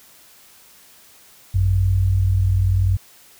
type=tone pair together; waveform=sine; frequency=53.92 / 94.5 Hz; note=A1 / F#2; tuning=-34 / +37 cents; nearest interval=minor seventh; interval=971 cents; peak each=-21 / -15 dBFS; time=1.54-2.97 s; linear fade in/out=10 ms; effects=white hiss -49 dBFS RMS until 3.39 s